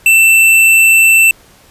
square tone, 2672 Hz, E7, 23 cents sharp, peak -5 dBFS, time 0.06-1.31 s, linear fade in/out 2 ms, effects pink hiss -44 dBFS RMS until 1.7 s + resampled to 32000 Hz

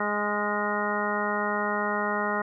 harmonic tone with a mistuned harmonic, 207.7 Hz, G#3, in tune, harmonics 1 / 2 / 3 / 4 / 5 / 6 / 7 / 9, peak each -33 / -33 / -33 / -33 / -33 / -33 / -33 / -33 dBFS, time 0-2.42 s, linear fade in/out 5 ms, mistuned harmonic 7, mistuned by -19 cents, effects none

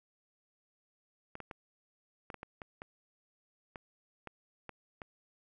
clicks, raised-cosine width 0.5 ms, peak -28 dBFS, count 12, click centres 1.354 / 1.403 / 1.512 / 2.302 / 2.343 / 2.431 / 2.618 / 2.819 / 3.758 / 4.273 / 4.693 / 5.018 s, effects none

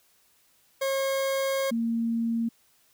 40% pulse / sine tone pair in turn, 541 / 230.2 Hz, C#5 / A#3, -42 / -22 cents, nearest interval octave + minor third, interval 1480 cents, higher first, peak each -24 dBFS, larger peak neither, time 0.81-1.71 / 1.71-2.49 s, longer first, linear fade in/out 10 ms, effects white hiss -64 dBFS RMS until 2.93 s

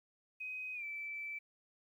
sine tone with pitch glide, 2516 to 2321 Hz, D#7 to D7, +19 to -21 cents, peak -40 dBFS, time 0.4-1.39 s, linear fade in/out 10 ms, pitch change -140 cents, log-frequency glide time 0.74-0.84 s, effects 12-bit

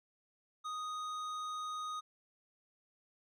triangle tone with hard clipping, 1244.5 Hz, D#6, in tune, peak -40 dBFS, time 0.64-2.01 s, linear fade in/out 20 ms, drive 14 dB, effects none

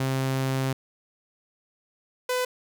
sawtooth tone pair in turn, 132.9 / 501.8 Hz, C3 / B4, +27 / +28 cents, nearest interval octave + major seventh, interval 2301 cents, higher second, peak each -20 dBFS, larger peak neither, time 0-0.73 / 2.29-2.45 s, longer first, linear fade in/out 5 ms, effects none

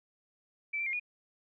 sine tone with pitch steps, 2320 / 2351 / 2128 / 2448 Hz, D7 / D7 / C7 / D#7, -22 / +1 / +29 / -29 cents, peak -31 dBFS, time 0.73-0.998 s, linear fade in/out 10 ms, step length 67 ms, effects none

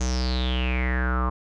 square tone with low-pass filter sweep, 63 Hz, B1, 35 cents sharp, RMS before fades -24 dBFS, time 0-1.3 s, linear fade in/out 10 ms, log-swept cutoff 6600 to 1100 Hz, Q 9.4, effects none

